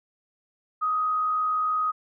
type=tone with frequency modulation; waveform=sine; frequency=1253 Hz; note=D#6; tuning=12 cents sharp; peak=-22 dBFS; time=0.81-1.92 s; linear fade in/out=20 ms; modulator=62.8 Hz; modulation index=0.24; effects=none